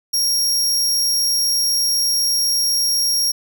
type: tone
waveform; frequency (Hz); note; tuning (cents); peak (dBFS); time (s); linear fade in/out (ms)
sawtooth; 5588; F8; 0; -13; 0.13-3.32; 10
effects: none